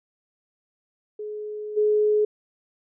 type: tone with level steps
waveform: sine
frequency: 422.7 Hz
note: G#4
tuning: 31 cents sharp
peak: -30 / -17 dBFS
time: 1.19-2.25 s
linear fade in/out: 5 ms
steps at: 1.76 s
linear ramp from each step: 20 ms
effects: none